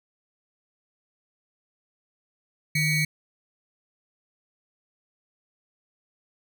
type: ring-modulated tone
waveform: square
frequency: 1046.5 Hz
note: C6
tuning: in tune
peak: -19 dBFS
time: 2.75-3.05 s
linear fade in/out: 5 ms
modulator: 1200 Hz
effects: none